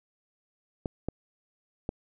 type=clicks; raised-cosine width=2 ms; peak=-17 dBFS; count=3; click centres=0.858 / 1.086 / 1.891 s; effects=none